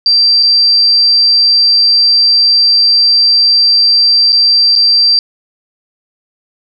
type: tone with dropouts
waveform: sine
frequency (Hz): 4701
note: D8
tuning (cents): +1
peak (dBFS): -5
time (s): 0.06-5.19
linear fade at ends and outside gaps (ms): 1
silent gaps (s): 0.428-0.432 / 4.322-4.328 / 4.754-4.76
effects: none

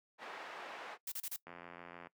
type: band-pass noise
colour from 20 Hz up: pink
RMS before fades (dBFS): -48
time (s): 0.18-0.98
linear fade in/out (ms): 50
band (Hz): 650 to 2100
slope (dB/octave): 12
type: noise bursts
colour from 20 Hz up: blue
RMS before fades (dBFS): -41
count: 4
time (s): 1.07-1.363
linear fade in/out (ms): 5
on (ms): 50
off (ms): 31
type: click train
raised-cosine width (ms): 0.5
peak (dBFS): -34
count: 53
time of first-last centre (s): 1.47-2.07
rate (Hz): 86.6
effects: noise-tail reverb RT60 0.1 s tail -20 dB re dry + high-pass 150 Hz 12 dB/octave

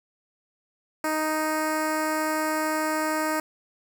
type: tone with notch filter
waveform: 10% pulse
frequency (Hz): 311.1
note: D#4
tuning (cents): 0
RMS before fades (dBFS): -26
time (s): 1.04-3.4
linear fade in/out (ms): 2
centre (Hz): 3700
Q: 1.1
effects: none

